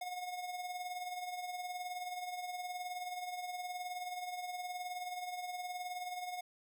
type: tone with tremolo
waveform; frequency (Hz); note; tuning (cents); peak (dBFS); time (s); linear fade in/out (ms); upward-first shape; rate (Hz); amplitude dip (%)
square; 723; F#5; -40; -38; 0.01-6.41; 5; triangle; 19; 60
effects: none